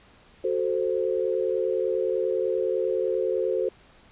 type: chord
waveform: sine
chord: F# diminished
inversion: none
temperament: equal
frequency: 370 / 440 / 523.3 Hz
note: F#4 / A4 / C5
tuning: 0 / 0 / 0 cents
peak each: -27 dBFS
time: 0.44-3.69 s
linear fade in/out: 5 ms
effects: pink hiss -55 dBFS RMS until 4.11 s + resampled to 8000 Hz